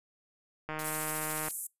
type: click train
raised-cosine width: 0.5 ms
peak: -22 dBFS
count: 124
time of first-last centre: 0.69-1.484 s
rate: 155 Hz
type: noise with tremolo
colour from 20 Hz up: blue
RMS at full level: -38 dBFS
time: 0.79-1.51 s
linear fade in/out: 0 ms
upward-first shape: sine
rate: 14 Hz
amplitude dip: 50%
type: band-pass noise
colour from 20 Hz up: white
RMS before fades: -39 dBFS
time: 0.84-1.67 s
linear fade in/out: 5 ms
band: 7700 to 13000 Hz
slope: 48 dB/octave
effects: noise-tail reverb RT60 0.2 s tail -24 dB re dry + resampled to 32000 Hz